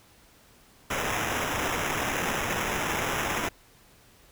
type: noise with sample-and-hold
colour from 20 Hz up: blue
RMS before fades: -29 dBFS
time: 0.9-3.49 s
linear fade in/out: 5 ms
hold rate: 4410 Hz
effects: pink hiss -57 dBFS RMS until 4.31 s